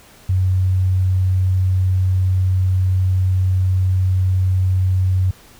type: tone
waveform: sine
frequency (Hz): 93.1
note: F#2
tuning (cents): +11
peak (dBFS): -13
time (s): 0.29-5.31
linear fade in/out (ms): 5
effects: pink hiss -46 dBFS RMS until 5.59 s

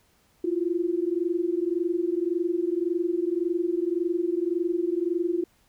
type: tone pair together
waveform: sine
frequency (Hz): 335.5 / 357.3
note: E4 / F4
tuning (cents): +31 / +40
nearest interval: minor second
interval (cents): 109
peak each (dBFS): -26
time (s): 0.44-5.44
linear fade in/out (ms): 5
effects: pink hiss -64 dBFS RMS until 5.68 s

